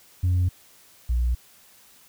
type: tone pair in turn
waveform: sine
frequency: 90.2 / 60.2 Hz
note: F#2 / B1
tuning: -44 / -44 cents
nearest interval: perfect fifth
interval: 700 cents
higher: first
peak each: -16 / -18 dBFS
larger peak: first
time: 0.23-0.49 / 1.09-1.35 s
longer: neither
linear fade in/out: 10 ms
effects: tanh soft clip ceiling -17 dBFS + white hiss -54 dBFS RMS until 2.08 s